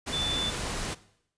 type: tone in noise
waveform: sine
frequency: 3510 Hz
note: A7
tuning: 5 cents flat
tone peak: -28 dBFS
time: 0.12-0.51 s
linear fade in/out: 20 ms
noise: pink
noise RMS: -33 dBFS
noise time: 0.06-0.95 s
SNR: +2 dB
effects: noise-tail reverb RT60 0.7 s tail -18 dB re dry + resampled to 22050 Hz